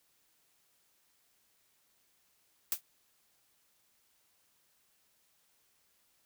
blue noise with exponential decay, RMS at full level -27 dBFS, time 2.72-2.81 s, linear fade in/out 1 ms, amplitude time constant 19 ms, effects white hiss -72 dBFS RMS until 6.25 s

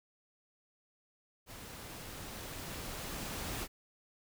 pink noise with level ramp, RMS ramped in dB -49 to -39 dBFS, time 1.46-3.68 s, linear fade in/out 50 ms, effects none

